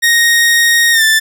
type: tone with pitch glide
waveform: sawtooth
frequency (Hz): 1866 to 1765.3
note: A#6 to A6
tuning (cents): +1 to +5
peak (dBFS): -4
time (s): 0.02-1.2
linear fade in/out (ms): 20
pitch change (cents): -96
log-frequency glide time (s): 0.92-1.03
effects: none